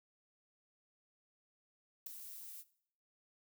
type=noise with ADSR envelope; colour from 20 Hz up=violet; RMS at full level=-39 dBFS; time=2.06-2.64 s; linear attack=8 ms; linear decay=5 ms; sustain=-11 dB; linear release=42 ms; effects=noise-tail reverb RT60 0.6 s tail -18 dB re dry